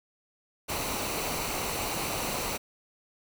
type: noise with comb filter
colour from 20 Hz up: pink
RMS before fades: -32 dBFS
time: 0.68-2.58 s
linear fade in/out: 20 ms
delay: 0.59 ms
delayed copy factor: -0.5
effects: none